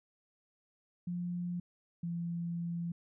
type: tone pair in turn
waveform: sine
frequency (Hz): 175.9 / 170.5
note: F3 / F3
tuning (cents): +13 / -41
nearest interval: minor second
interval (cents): 54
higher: first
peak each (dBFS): -34 / -34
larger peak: neither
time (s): 1.07-1.6 / 2.03-2.92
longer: second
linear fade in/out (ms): 5
effects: none